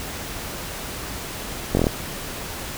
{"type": "slowing click train", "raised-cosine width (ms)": 2, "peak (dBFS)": -5, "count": 6, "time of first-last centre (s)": [1.75, 1.868], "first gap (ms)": 21, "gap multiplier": 1.06, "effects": ["pink hiss -32 dBFS RMS until 2.77 s"]}